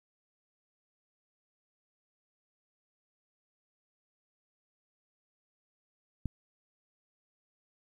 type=click; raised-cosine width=5 ms; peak=-21 dBFS; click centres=6.257 s; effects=10-bit